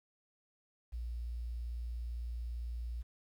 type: tone with quantisation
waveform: sine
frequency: 58.9 Hz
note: A#1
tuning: 19 cents sharp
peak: -37 dBFS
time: 0.92-3.03 s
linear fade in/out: 20 ms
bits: 11
effects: none